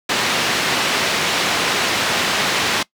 white band-pass noise, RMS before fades -19 dBFS, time 0.09-2.83 s, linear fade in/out 5 ms, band 130 to 3600 Hz, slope 12 dB/octave, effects noise-tail reverb RT60 0.1 s tail -21 dB re dry

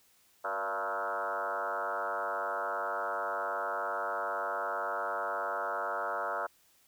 sine tone with frequency modulation, 987.8 Hz, B5, in tune, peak -31 dBFS, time 0.44-6.47 s, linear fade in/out 10 ms, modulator 101 Hz, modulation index 4.7, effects white hiss -66 dBFS RMS until 6.87 s

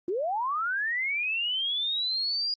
sine linear sweep, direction up, 329.6 to 4880 Hz, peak -26 dBFS, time 0.08-2.54 s, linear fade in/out 2 ms, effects Opus 24 kbps

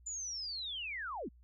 sine linear sweep, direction down, 7120 to 164.81 Hz, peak -38 dBFS, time 0.06-1.29 s, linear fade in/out 10 ms, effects added 60 Hz sine -58 dBFS peak until 1.43 s

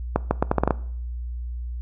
accelerating click train, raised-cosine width 1 ms, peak -4 dBFS, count 8, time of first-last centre 0.16-0.708 s, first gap 150 ms, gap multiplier 0.77, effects noise-tail reverb RT60 0.6 s tail -20 dB re dry + added 60 Hz sine -28 dBFS peak until 1.81 s

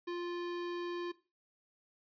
square tone, 349.2 Hz, F4, in tune, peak -37 dBFS, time 0.07-1.12 s, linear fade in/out 10 ms, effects noise-tail reverb RT60 0.3 s tail -17 dB re dry + resampled to 11025 Hz

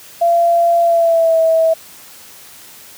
sine tone with pitch glide, 683 to 649.9 Hz, F5 to E5, -39 to -25 cents, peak -9 dBFS, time 0.21-1.74 s, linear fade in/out 10 ms, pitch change -86 cents, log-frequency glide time 0.81-1.39 s, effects white hiss -39 dBFS RMS until 2.97 s + high-pass 60 Hz 12 dB/octave

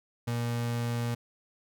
35% pulse tone, 118.6 Hz, A#2, 30 cents sharp, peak -27 dBFS, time 0.27-1.15 s, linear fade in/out 10 ms, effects none

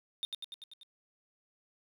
triangle tone with echo, 3645 Hz, A#7, 40 cents flat, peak -31 dBFS, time 0.23-0.25 s, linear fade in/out 0 ms, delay 97 ms, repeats 6, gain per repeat -3 dB, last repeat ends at 0.832 s, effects none

